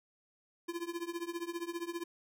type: tone with tremolo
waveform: square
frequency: 341.6 Hz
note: F4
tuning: 38 cents flat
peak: -34 dBFS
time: 0.68-2.04 s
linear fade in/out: 10 ms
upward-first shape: triangle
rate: 15 Hz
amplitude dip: 95%
effects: none